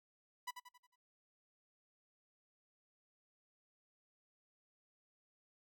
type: tone with echo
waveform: sawtooth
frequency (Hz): 987.8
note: B5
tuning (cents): 0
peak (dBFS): -37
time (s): 0.47-0.51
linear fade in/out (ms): 10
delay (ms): 90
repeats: 5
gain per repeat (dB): -7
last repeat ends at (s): 0.96
effects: noise-tail reverb RT60 0.1 s tail -24 dB re dry